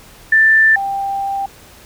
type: tone pair in turn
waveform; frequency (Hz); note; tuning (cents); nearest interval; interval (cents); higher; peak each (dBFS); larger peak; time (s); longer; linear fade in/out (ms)
sine; 1772 / 789.3; A6 / G5; +12 / +12; octave + major second; 1400; first; -7 / -17; first; 0.32-0.76 / 0.76-1.46; second; 5
effects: pink hiss -42 dBFS RMS until 1.85 s